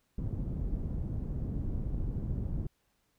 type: low-pass noise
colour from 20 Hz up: pink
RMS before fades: -34 dBFS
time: 0.18-2.67 s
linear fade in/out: 5 ms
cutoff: 190 Hz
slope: 12 dB/octave
effects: pink hiss -75 dBFS RMS until 3.18 s